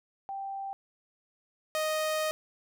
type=tone pair in turn; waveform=sine / sawtooth; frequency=784 / 622.3 Hz; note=G5 / D#5; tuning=0 / 0 cents; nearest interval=major third; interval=400 cents; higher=first; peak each=-34 / -24 dBFS; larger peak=second; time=0.29-0.73 / 1.75-2.31 s; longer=second; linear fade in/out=0 ms; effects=none